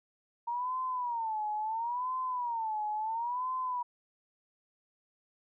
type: tone with vibrato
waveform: sine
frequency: 932.3 Hz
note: A#5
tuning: in tune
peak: -31 dBFS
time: 0.47-3.83 s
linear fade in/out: 10 ms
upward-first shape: sine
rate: 0.73 Hz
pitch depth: 170 cents each way
effects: none